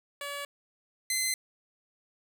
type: tone pair in turn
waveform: 10% pulse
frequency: 570 / 2056 Hz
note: C#5 / C7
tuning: +48 / -31 cents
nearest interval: octave + minor seventh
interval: 2221 cents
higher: second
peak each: -27 / -18 dBFS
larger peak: second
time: 0.21-0.45 / 1.1-1.34 s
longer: neither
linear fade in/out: 2 ms
effects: none